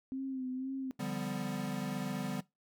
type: tone with vibrato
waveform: sine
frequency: 261.6 Hz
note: C4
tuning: in tune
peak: -35 dBFS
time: 0.12-0.91 s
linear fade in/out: 0 ms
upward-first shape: sine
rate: 2 Hz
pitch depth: 45 cents each way
type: chord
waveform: square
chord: G dominant seventh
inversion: second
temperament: equal with one note detuned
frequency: 146.83 / 174.61 / 196 / 250.2 Hz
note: D3 / F3 / G3 / B3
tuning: 0 / 0 / 0 / +23 cents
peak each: -42 / -44 / -40 / -41 dBFS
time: 0.99-2.41 s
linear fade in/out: 10 ms
effects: noise-tail reverb RT60 0.2 s tail -21 dB re dry